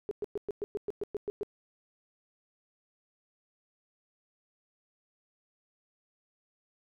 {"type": "tone bursts", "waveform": "sine", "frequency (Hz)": 412.1, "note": "G#4", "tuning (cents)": -13, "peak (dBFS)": -30, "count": 11, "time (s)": [0.09, 1.432], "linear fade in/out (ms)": 0, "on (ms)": 22, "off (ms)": 110, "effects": []}